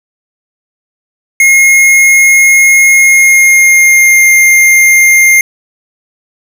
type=tone with pitch glide; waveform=square; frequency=2150 to 2114 Hz; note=C7 to C7; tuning=+47 to +17 cents; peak=-3 dBFS; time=1.4-5.41 s; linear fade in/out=2 ms; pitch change=-30 cents; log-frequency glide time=2.9-4.31 s; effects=none